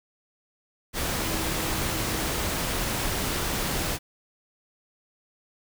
sine tone in noise, 320 Hz, D#4, 49 cents sharp, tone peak -37 dBFS, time 1.16-2.31 s, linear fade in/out 50 ms, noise pink, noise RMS -28 dBFS, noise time 0.93-3.99 s, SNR -12 dB, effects none

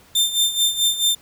sawtooth tone with tremolo, 3588 Hz, A7, 33 cents sharp, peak -11 dBFS, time 0.15-1.15 s, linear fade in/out 5 ms, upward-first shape sine, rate 4.6 Hz, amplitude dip 75%, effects pink hiss -51 dBFS RMS until 1.21 s

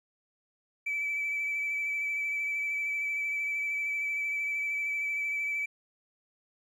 triangle tone with vibrato, 2308 Hz, D7, 31 cents flat, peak -26 dBFS, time 0.86-5.66 s, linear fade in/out 10 ms, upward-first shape sine, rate 13 Hz, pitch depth 19 cents each way, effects tanh soft clip ceiling -26 dBFS

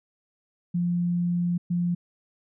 sine tone bursts at uneven times, 174.61 Hz, F3, in tune, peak -22 dBFS, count 2, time 0.74-1.58 / 1.7-1.95 s, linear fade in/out 10 ms, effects none

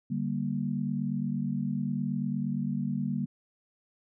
sine chord, G minor, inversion second, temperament just, 147 / 196 / 235.2 Hz, D3 / G3 / Bb3, +2 / 0 / +16 cents, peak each -33 / -32 / -32 dBFS, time 0.1-3.26 s, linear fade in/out 10 ms, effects none

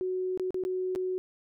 sine tone with dropouts, 370 Hz, F#4, in tune, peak -28 dBFS, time 0.01-1.18 s, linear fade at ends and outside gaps 0 ms, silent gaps 0.375-0.397 / 0.506-0.544 / 0.637-0.65 / 0.951-0.959 s, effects none

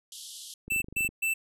pink band-pass noise, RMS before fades -44 dBFS, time 0.12-0.54 s, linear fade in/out 2 ms, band 3000 to 12000 Hz, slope 96 dB/octave
click train, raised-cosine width 3 ms, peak -30 dBFS, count 11, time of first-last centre 0.68-1.09 s, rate 24.4 Hz
square tone bursts, 2659 Hz, E7, 14 cents sharp, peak -26 dBFS, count 3, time 0.7-1.34 s, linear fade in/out 10 ms, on 120 ms, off 140 ms
effects none

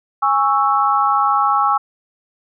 sine chord, C# minor, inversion second, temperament equal with one note detuned, 823 / 1108.7 / 1318.5 Hz, G#5 / C#6 / E6, -16 / 0 / 0 cents, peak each -17 dBFS, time 0.22-1.78 s, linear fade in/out 10 ms, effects none

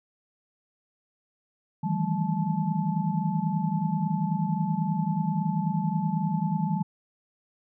sine tone cluster, 156.2 / 166.6 / 194.7 / 218.4 / 869 Hz, D#3 / E3 / G3 / A3 / A5, +7 / +19 / -12 / -13 / -22 cents, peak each -31 / -28 / -29 / -35 / -33 dBFS, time 1.83-6.83 s, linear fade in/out 10 ms, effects none

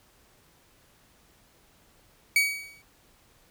40% pulse tone with exponential decay, 2262 Hz, C#7, 34 cents sharp, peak -16 dBFS, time 2.36-2.82 s, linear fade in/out 2 ms, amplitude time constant 100 ms, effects pink hiss -61 dBFS RMS until 3.5 s

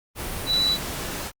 sine tone in noise, 3951 Hz, B7, in tune, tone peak -19 dBFS, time 0.46-0.78 s, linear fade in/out 50 ms, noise pink, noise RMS -31 dBFS, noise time 0.15-1.32 s, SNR +9 dB, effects Opus 32 kbps

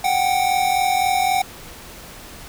square tone pair together, 736 / 779.8 Hz, F#5 / G5, -9 / -9 cents, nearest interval minor second, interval 100 cents, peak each -20 dBFS, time 0.04-1.42 s, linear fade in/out 5 ms, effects pink hiss -39 dBFS RMS until 2.48 s

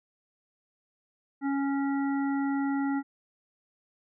harmonic tone, 277.2 Hz, C#4, in tune, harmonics 1 / 3 / 5 / 7, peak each -26 / -36 / -40 / -43 dBFS, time 1.41-3.03 s, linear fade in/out 50 ms, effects none

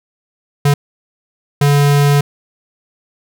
square tone bursts at uneven times, 143.4 Hz, D3, 41 cents flat, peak -9 dBFS, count 2, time 0.65-0.74 / 1.61-2.21 s, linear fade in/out 5 ms, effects none

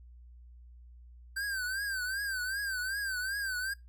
square tone with vibrato, 1560 Hz, G6, 9 cents flat, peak -33 dBFS, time 1.36-3.74 s, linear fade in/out 10 ms, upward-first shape triangle, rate 2.6 Hz, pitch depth 120 cents each way, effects noise-tail reverb RT60 0.2 s tail -21 dB re dry + added 60 Hz sine -50 dBFS peak until 3.88 s

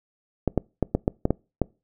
clicks, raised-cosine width 2 ms, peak -7 dBFS, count 8, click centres 0.477 / 0.577 / 0.827 / 0.95 / 1.079 / 1.254 / 1.306 / 1.617 s, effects noise-tail reverb RT60 0.3 s tail -25 dB re dry

